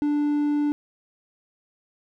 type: tone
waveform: triangle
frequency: 293.7 Hz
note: D4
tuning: in tune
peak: -18 dBFS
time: 0.02-0.72 s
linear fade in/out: 0 ms
effects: none